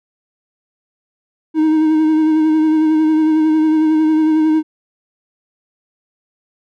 triangle tone with vibrato, 312.8 Hz, D#4, 9 cents sharp, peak -8 dBFS, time 1.54-4.63 s, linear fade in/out 50 ms, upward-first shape sine, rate 11 Hz, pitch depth 25 cents each way, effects none

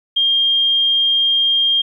sine tone, 3212 Hz, G7, 41 cents sharp, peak -12 dBFS, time 0.16-1.82 s, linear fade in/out 10 ms, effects 9-bit

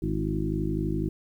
harmonic tone with a mistuned harmonic, 51.91 Hz, G#1, in tune, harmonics 1 / 2 / 3 / 4 / 5 / 6 / 7, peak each -32 / -35 / -31 / -35 / -36 / -31 / -35 dBFS, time 0.02-1.09 s, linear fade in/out 5 ms, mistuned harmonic 6, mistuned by +43 cents, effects 10-bit

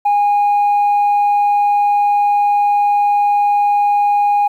sine tone, 820 Hz, G#5, 22 cents flat, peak -8 dBFS, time 0.05-4.48 s, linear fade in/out 10 ms, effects tanh soft clip ceiling -9 dBFS + 8-bit

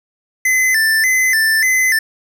square tone with vibrato, 1900 Hz, A#6, 33 cents sharp, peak -12 dBFS, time 0.45-1.99 s, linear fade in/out 5 ms, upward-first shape square, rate 1.7 Hz, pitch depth 120 cents each way, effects none

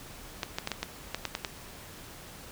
clicks, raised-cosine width 0.2 ms, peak -13 dBFS, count 9, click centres 0.432 / 0.585 / 0.674 / 0.717 / 0.83 / 1.146 / 1.253 / 1.351 / 1.448 s, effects pink hiss -47 dBFS RMS until 2.51 s

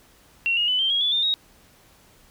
sine tone with pitch steps, 2736 / 2865 / 3001 / 3143 / 3291 / 3447 / 3610 / 3781 Hz, F7 / F7 / F#7 / G7 / G#7 / A7 / A7 / A#7, -36 / +44 / +24 / +4 / -16 / -36 / +44 / +24 cents, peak -19 dBFS, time 0.46-1.34 s, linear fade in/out 0 ms, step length 110 ms, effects pink hiss -55 dBFS RMS until 2.3 s

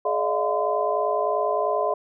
sine tone cluster, 423.6 / 589 / 639 / 702 / 1024 Hz, G#4 / D5 / D#5 / F5 / C6, +34 / +5 / +46 / +9 / -38 cents, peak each -27 dBFS, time 0.05-1.94 s, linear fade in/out 5 ms, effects none

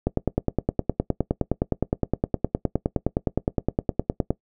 click train, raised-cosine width 2 ms, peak -7 dBFS, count 42, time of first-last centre 0.07-4.306 s, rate 9.68 Hz, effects noise-tail reverb RT60 0.1 s tail -19 dB re dry

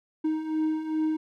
triangle beating tone pair, 311.1 / 313.6 Hz, D#4 / D#4, 0 / +14 cents, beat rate 2.5 Hz, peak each -30 / -24 dBFS, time 0.24-1.17 s, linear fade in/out 10 ms, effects none

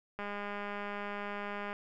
click train, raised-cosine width 0.5 ms, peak -25 dBFS, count 315, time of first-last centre 0.19-1.729 s, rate 204 Hz, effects none

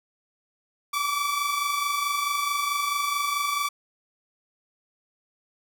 sawtooth tone pair together, 1137 / 1161.6 Hz, C#6 / D6, +44 / -19 cents, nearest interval unison, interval 37 cents, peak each -26 / -22 dBFS, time 0.93-3.69 s, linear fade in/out 10 ms, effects none

